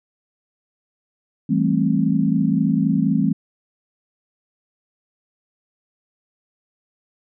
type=chord; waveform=sine; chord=A minor seventh; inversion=second; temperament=equal with one note detuned; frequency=164.81 / 196 / 220 / 265.6 Hz; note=E3 / G3 / A3 / C4; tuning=0 / 0 / 0 / +26 cents; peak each=-21 dBFS; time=1.49-3.33 s; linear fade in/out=10 ms; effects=none